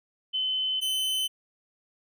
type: tone pair in turn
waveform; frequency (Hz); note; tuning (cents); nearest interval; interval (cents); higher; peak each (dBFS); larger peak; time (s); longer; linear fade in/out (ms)
sine / 45% pulse; 3046 / 3046; F#7 / F#7; +50 / +50; unison; 0; neither; -25; neither; 0.33-0.81 / 0.81-1.28; first; 20
effects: none